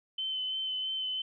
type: tone with vibrato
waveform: sine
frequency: 3058 Hz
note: G7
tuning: 44 cents flat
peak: -31 dBFS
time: 0.18-1.22 s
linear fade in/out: 5 ms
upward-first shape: sine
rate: 3 Hz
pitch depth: 16 cents each way
effects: none